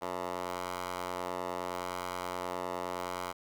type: ring-modulated tone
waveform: 10% pulse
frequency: 89.6 Hz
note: F2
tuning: 45 cents sharp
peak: -24 dBFS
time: 0.01-3.33 s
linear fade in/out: 20 ms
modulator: 762 Hz
effects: none